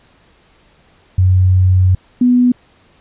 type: tone pair in turn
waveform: sine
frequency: 92.5 / 246.9 Hz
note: F#2 / B3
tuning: 0 / 0 cents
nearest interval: octave + perfect fourth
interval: 1700 cents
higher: second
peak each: -7 dBFS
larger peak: neither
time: 1.18-1.95 / 2.21-2.52 s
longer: first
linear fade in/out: 5 ms
effects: pink hiss -51 dBFS RMS until 3 s + resampled to 8000 Hz